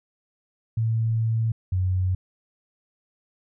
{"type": "tone pair in turn", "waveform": "sine", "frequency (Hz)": [112.8, 92.41], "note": ["A2", "F#2"], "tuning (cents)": [44, -2], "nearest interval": "minor third", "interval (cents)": 346, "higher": "first", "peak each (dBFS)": -20, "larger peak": "neither", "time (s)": [[0.77, 1.52], [1.72, 2.15]], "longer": "first", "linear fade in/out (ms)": 5, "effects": []}